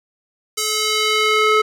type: tone with band-pass filter sweep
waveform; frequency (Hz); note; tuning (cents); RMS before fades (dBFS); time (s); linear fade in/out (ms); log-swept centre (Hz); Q
square; 430.6; A4; -37; -17; 0.57-1.62; 10; 7400 to 1400; 0.98
effects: none